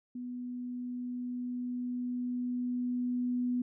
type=tone with level ramp; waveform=sine; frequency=246.9 Hz; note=B3; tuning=in tune; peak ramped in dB=-37 to -28 dBFS; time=0.15-3.62 s; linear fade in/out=5 ms; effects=none